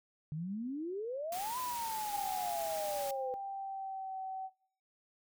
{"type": "exponential two-way sweep", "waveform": "sine", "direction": "up then down", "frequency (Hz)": [146.83, 1022, 501], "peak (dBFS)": -36, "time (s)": [0.32, 3.34], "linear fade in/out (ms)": 0, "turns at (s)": 1.58}
{"type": "noise", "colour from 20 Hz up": "white", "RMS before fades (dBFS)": -44, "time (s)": [1.32, 3.11], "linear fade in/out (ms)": 2}
{"type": "tone with pitch glide", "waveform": "sine", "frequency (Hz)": [830.6, 761.7], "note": ["G#5", "G5"], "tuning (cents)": [0, -50], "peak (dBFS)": -38, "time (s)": [2.1, 4.5], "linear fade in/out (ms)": 50, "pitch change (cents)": -150, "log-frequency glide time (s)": [2.23, 4.18]}
{"effects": ["noise-tail reverb RT60 0.6 s tail -22 dB re dry"]}